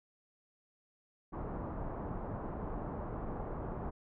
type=low-pass noise; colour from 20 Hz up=pink; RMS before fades=-40 dBFS; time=1.32-3.91 s; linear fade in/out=20 ms; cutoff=1100 Hz; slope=24 dB/octave; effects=none